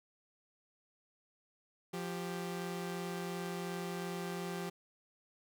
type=tone pair together; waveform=sawtooth; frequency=174.8 / 392.4 Hz; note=F3 / G4; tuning=+2 / +2 cents; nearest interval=octave + major second; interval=1400 cents; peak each=-36 / -38 dBFS; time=1.93-4.7 s; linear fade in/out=10 ms; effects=none